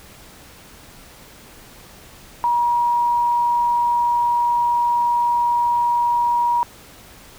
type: tone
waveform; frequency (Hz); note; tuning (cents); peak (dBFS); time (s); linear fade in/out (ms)
sine; 955; A#5; +42; -15; 2.44-6.63; 0
effects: pink hiss -44 dBFS RMS until 7.38 s